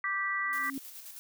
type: harmonic tone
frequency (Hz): 392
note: G4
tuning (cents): 0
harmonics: 3 / 4 / 5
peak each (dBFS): -34 / -38 / -31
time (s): 0.04-0.7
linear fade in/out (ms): 2
type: tone with exponential growth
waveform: sine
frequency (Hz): 271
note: C#4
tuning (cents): -39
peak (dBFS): -32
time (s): 0.39-0.78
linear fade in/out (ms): 2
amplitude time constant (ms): 83
type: noise with tremolo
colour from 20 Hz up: blue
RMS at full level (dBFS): -45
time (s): 0.53-1.19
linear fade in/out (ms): 0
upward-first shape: square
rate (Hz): 9.5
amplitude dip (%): 40
effects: none